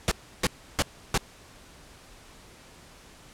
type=noise bursts; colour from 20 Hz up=pink; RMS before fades=-23 dBFS; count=4; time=0.08-1.176 s; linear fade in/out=0 ms; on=34 ms; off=320 ms; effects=pink hiss -51 dBFS RMS until 3.33 s + low-pass 10000 Hz 12 dB/octave